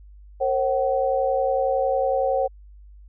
sine tone cluster, 466.1 / 537 / 756 Hz, A#4 / C5 / F#5, 0 / +45 / +37 cents, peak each -28 / -21 / -24 dBFS, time 0.4-2.48 s, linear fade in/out 20 ms, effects added 50 Hz sine -43 dBFS peak until 3.08 s

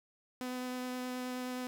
sawtooth tone with vibrato, 251.7 Hz, B3, 33 cents sharp, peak -33 dBFS, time 0.41-1.67 s, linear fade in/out 0 ms, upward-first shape triangle, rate 9.5 Hz, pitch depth 10 cents each way, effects 10-bit

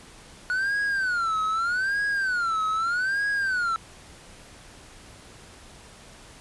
triangle tone with vibrato, 1455 Hz, F#6, 29 cents flat, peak -21 dBFS, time 0.5-3.76 s, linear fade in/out 0 ms, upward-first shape sine, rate 0.81 Hz, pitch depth 220 cents each way, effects pink hiss -48 dBFS RMS until 6.4 s + resampled to 24000 Hz

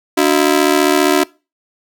sawtooth ring-modulated tone, 329.6 Hz, E4, in tune, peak -3 dBFS, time 0.17-1.24 s, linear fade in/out 10 ms, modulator 37.5 Hz, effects noise-tail reverb RT60 0.3 s tail -23 dB re dry

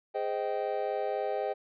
triangle chord, Ab major seventh, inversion none, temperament just, 415.3 / 519.1 / 623 / 778.7 Hz, Ab4 / C5 / Eb5 / G5, 0 / -14 / +2 / -12 cents, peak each -33 dBFS, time 0.14-1.54 s, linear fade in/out 20 ms, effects resampled to 11025 Hz

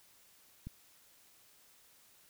click, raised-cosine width 5 ms, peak -30 dBFS, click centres 0.67 s, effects white hiss -64 dBFS RMS until 2.29 s

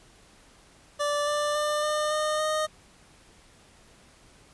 25% pulse tone with pitch steps, 584 / 590.8 / 597.7 / 604.6 / 611.6 / 618.7 Hz, D5 / D5 / D5 / D#5 / D#5 / D#5, -10 / +10 / +30 / -50 / -30 / -10 cents, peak -21 dBFS, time 0.99-2.67 s, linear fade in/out 20 ms, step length 280 ms, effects pink hiss -56 dBFS RMS until 4.53 s + resampled to 24000 Hz

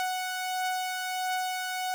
sawtooth beating tone pair, 740 / 741.5 Hz, F#5 / F#5, 0 / +4 cents, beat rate 1.5 Hz, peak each -26 / -34 dBFS, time 0-1.94 s, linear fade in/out 0 ms, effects none

